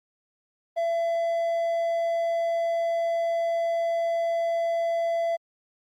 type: tone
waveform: triangle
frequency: 672 Hz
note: E5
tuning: 33 cents sharp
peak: -21 dBFS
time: 0.76-5.37 s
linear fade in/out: 20 ms
effects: Opus 32 kbps